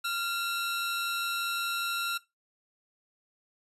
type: tone cluster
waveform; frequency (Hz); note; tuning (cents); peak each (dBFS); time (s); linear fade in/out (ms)
45% pulse; 1386 / 2687 / 3866; F6 / E7 / B7; -14 / +33 / -38; -31 / -38 / -36; 0.04-2.18; 10
effects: noise-tail reverb RT60 0.2 s tail -18 dB re dry + resampled to 32000 Hz